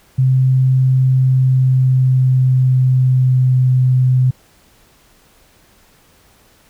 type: tone with pitch glide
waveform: sine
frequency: 130.3 to 127.99 Hz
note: C3 to C3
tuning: -7 to -38 cents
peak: -9 dBFS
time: 0.18-4.31 s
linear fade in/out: 10 ms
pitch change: -31 cents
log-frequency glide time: 1.14-3.71 s
effects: pink hiss -51 dBFS RMS until 6.69 s